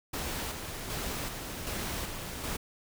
pink noise with tremolo, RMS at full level -35 dBFS, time 0.13-2.57 s, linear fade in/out 10 ms, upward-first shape square, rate 1.3 Hz, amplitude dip 40%, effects none

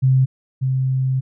sine tone pair in turn, 131.2 / 131.2 Hz, C3 / C3, +5 / +5 cents, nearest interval unison, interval 0 cents, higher neither, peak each -11 / -16 dBFS, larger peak first, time 0.02-0.26 / 0.61-1.21 s, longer second, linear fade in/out 20 ms, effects none

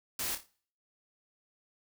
white noise with echo, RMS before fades -35 dBFS, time 0.19-0.35 s, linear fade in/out 2 ms, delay 28 ms, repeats 4, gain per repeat -8 dB, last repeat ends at 0.462 s, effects noise-tail reverb RT60 0.5 s tail -22 dB re dry

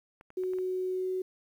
clicks, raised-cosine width 0.5 ms, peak -36 dBFS, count 5, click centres 0.211 / 0.304 / 0.436 / 0.535 / 0.586 s
sine tone with pitch glide, 370 to 372.1 Hz, F#4 to F#4, 0 to +10 cents, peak -29 dBFS, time 0.37-1.22 s, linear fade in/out 5 ms, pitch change +10 cents, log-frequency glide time 0.87-1.09 s
effects 10-bit

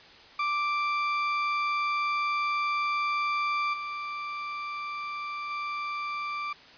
30% pulse tone with level steps, 1174.7 Hz, D6, in tune, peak -23 / -30 / -28 dBFS, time 0.39-6.53 s, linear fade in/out 5 ms, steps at 3.73 / 5.5 s, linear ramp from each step 10 ms, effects white hiss -51 dBFS RMS until 6.77 s + resampled to 11025 Hz

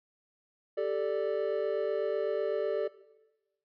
triangle chord, G suspended second, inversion none, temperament equal, 392 / 440 / 587.3 Hz, G4 / A4 / D5, 0 / 0 / 0 cents, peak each -32 / -30 / -30 dBFS, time 0.77-2.88 s, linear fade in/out 10 ms, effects noise-tail reverb RT60 1.0 s tail -17 dB re dry + resampled to 11025 Hz

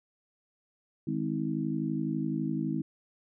harmonic tone with a mistuned harmonic, 51.91 Hz, G#1, in tune, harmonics 3 / 4 / 5 / 6, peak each -34 / -34 / -34 / -34 dBFS, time 1.07-2.82 s, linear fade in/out 5 ms, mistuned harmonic 6, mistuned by +46 cents, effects none

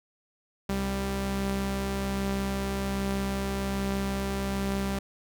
sawtooth tone pair together, 65.12 / 196.6 Hz, C2 / G3, -8 / +5 cents, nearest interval octave + perfect fifth, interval 1913 cents, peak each -29 / -25 dBFS, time 0.69-4.99 s, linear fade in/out 5 ms, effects none

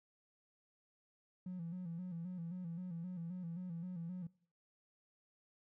triangle tone with vibrato, 174.7 Hz, F3, 1 cent sharp, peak -38 dBFS, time 1.46-4.27 s, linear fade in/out 5 ms, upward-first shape square, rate 3.8 Hz, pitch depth 74 cents each way, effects noise-tail reverb RT60 0.6 s tail -26 dB re dry + tanh soft clip ceiling -38 dBFS

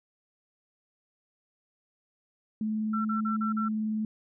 sine tone with vibrato, 216.2 Hz, A3, 30 cents flat, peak -27 dBFS, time 2.61-4.05 s, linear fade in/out 2 ms, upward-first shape triangle, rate 20 Hz, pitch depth 24 cents each way
sine tone bursts, 1346 Hz, E6, 36 cents sharp, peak -30 dBFS, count 5, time 2.93-3.686 s, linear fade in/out 10 ms, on 120 ms, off 39 ms
effects none

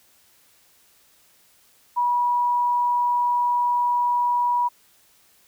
sine tone, 970 Hz, B5, 31 cents flat, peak -18 dBFS, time 1.96-4.69 s, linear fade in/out 20 ms, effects white hiss -58 dBFS RMS until 5.47 s

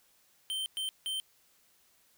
square tone bursts at uneven times, 3112 Hz, G7, 13 cents flat, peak -33 dBFS, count 3, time 0.5-0.66 / 0.77-0.89 / 1.06-1.2 s, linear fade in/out 0 ms, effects white hiss -67 dBFS RMS until 2.17 s

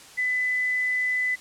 sine tone, 2003 Hz, B6, 24 cents sharp, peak -22 dBFS, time 0.17-1.36 s, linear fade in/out 20 ms, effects white hiss -47 dBFS RMS until 1.4 s + low-pass 9000 Hz 12 dB/octave

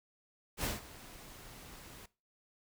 pink noise with ADSR envelope, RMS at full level -34 dBFS, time 0.57-2.06 s, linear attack 70 ms, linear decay 160 ms, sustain -18 dB, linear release 6 ms, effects noise-tail reverb RT60 0.3 s tail -20 dB re dry

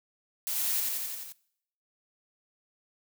blue noise with echo, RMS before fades -32 dBFS, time 0.47-0.8 s, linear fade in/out 0 ms, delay 87 ms, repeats 6, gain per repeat -2 dB, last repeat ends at 1.322 s, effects noise-tail reverb RT60 0.7 s tail -22 dB re dry

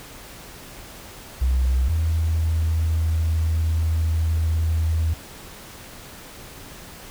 sine tone pair in turn, 64 / 80.96 Hz, C2 / E2, -38 / -31 cents, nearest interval major third, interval 407 cents, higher second, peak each -15 / -17 dBFS, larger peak first, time 1.41-1.89 / 1.89-5.14 s, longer second, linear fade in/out 10 ms, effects tanh soft clip ceiling -14 dBFS + pink hiss -41 dBFS RMS until 7.1 s

